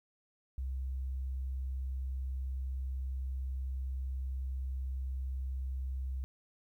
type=tone; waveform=sine; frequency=65.41 Hz; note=C2; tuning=in tune; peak=-34 dBFS; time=0.58-6.24 s; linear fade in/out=0 ms; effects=12-bit